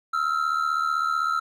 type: ring-modulated tone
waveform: triangle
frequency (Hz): 1335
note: E6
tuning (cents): +22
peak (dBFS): -17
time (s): 0.13-1.4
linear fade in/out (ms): 10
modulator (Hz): 37.9
effects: none